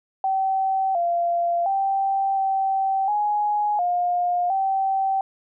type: tone with pitch steps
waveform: sine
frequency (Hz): 769 / 689 / 781 / 774 / 834 / 709 / 774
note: G5 / F5 / G5 / G5 / G#5 / F5 / G5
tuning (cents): -33 / -24 / -7 / -22 / +7 / +26 / -22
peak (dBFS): -19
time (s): 0.24-5.21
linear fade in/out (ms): 2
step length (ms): 710
effects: none